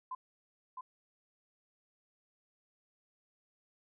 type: tone with echo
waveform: sine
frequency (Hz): 1019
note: C6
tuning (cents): -46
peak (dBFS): -37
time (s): 0.11-0.15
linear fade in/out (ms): 5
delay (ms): 660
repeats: 1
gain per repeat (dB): -4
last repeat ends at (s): 0.81
effects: none